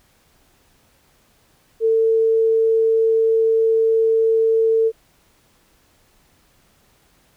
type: tone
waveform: sine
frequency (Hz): 448.4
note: A4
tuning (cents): +33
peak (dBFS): -13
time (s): 1.8-4.92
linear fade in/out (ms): 50
effects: pink hiss -58 dBFS RMS until 7.36 s